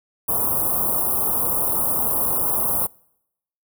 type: band-stop noise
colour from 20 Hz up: white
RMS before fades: -21 dBFS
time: 0.28-2.87 s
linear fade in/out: 10 ms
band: 1200 to 10000 Hz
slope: 48 dB/octave
effects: noise-tail reverb RT60 0.8 s tail -26 dB re dry